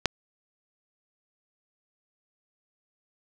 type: click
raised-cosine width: 0.2 ms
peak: -4 dBFS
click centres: 0.057 s
effects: none